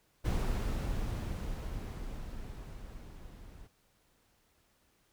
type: noise with level ramp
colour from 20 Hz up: brown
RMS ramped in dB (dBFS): -30 to -51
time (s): 0.24-3.68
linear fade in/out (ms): 20
effects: pink hiss -71 dBFS RMS until 5.12 s